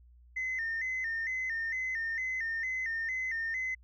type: tone with vibrato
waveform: sine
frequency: 1927 Hz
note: B6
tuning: 43 cents flat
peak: -30 dBFS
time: 0.36-3.75 s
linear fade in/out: 10 ms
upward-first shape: square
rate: 2.2 Hz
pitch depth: 100 cents each way
effects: tanh soft clip ceiling -28 dBFS + added 60 Hz sine -55 dBFS peak until 3.83 s